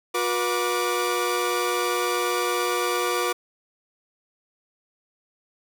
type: tone cluster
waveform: sawtooth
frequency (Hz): 360.6 / 483.7 / 1171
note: F#4 / B4 / D6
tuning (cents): -45 / -36 / -5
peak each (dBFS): -23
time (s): 0.14-3.33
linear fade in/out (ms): 10
effects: none